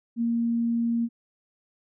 sine tone, 233.1 Hz, A#3, in tune, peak -22 dBFS, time 0.16-1.09 s, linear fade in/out 50 ms, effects none

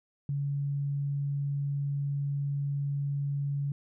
sine tone, 141.5 Hz, C#3, 36 cents sharp, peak -28 dBFS, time 0.29-3.72 s, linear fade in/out 2 ms, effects none

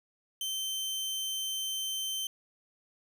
sawtooth tone, 3100 Hz, G7, 20 cents flat, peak -29 dBFS, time 0.41-2.27 s, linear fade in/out 2 ms, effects none

